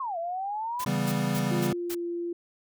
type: exponential two-way sweep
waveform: sine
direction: down then up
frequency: 1119 to 659.3 to 1023 Hz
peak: -29 dBFS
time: 0-0.85 s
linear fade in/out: 5 ms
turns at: 0.18 s
type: noise bursts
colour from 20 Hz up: white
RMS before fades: -37 dBFS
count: 5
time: 0.79-1.95 s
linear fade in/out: 10 ms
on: 56 ms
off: 220 ms
type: chord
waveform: square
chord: C# half-diminished seventh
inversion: none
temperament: equal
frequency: 138.59 / 164.81 / 196 / 246.9 Hz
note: C#3 / E3 / G3 / B3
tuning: 0 / 0 / 0 / 0 cents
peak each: -31 / -33 / -30 / -33 dBFS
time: 0.86-1.73 s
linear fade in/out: 5 ms
type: tone with pitch glide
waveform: sine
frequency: 349.2 to 344.4 Hz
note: F4 to F4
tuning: 0 to -24 cents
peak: -29 dBFS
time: 1.51-2.33 s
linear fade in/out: 5 ms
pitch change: -24 cents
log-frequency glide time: 1.78-2.03 s
effects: none